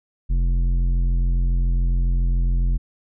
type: tone with tanh clipping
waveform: sine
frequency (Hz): 43.61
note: F1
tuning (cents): -2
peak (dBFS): -18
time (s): 0.29-2.78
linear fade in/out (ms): 20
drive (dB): 10
effects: none